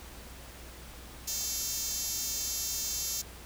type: tone with high-pass filter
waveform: 5% pulse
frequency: 449 Hz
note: A4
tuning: 35 cents sharp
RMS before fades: -34 dBFS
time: 1.27-3.22 s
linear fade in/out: 10 ms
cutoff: 7100 Hz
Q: 2.4
effects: added 60 Hz sine -49 dBFS peak until 3.45 s + pink hiss -49 dBFS RMS until 3.45 s